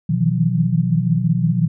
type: tone cluster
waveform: sine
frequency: 124.1 / 158.8 / 164.6 / 180.1 Hz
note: B2 / D#3 / E3 / F#3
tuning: +9 / +36 / -2 / -46 cents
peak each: -20 dBFS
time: 0.09-1.68 s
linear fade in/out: 10 ms
effects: none